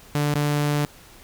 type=tone with dropouts; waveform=sawtooth; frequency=146.83 Hz; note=D3; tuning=in tune; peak=-16 dBFS; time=0.15-0.85 s; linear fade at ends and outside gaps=0 ms; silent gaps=0.341-0.354 s; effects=pink hiss -48 dBFS RMS until 1.23 s